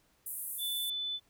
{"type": "band-pass noise", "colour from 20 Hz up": "pink", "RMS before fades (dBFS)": -40, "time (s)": [0.26, 0.9], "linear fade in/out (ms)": 5, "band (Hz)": [9400, 15000], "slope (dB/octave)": 48}
{"type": "tone", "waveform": "sine", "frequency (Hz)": 3500, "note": "A7", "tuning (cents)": -10, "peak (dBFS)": -33, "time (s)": [0.58, 1.2], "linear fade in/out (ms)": 50}
{"effects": ["pink hiss -70 dBFS RMS until 1.29 s"]}